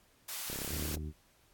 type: high-pass noise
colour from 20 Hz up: white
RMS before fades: -40 dBFS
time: 0.28-0.96 s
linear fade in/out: 10 ms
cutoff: 770 Hz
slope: 12 dB/octave
type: click train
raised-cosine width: 2 ms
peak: -30 dBFS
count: 17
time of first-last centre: 0.5-0.972 s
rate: 33.9 Hz
type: harmonic tone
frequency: 76.4 Hz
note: D#2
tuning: 31 cents flat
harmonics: 1 / 2 / 3 / 4 / 5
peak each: -38 / -44 / -48 / -50 / -52 dBFS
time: 0.68-1.13 s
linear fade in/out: 50 ms
effects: pink hiss -67 dBFS RMS until 1.53 s + AAC 64 kbps